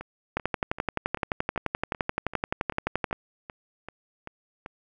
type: two click trains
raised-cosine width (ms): 0.5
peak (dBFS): -22 / -10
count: 13 / 33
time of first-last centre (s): 0.01-4.661 / 0.37-3.129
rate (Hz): 2.58 / 11.6
effects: none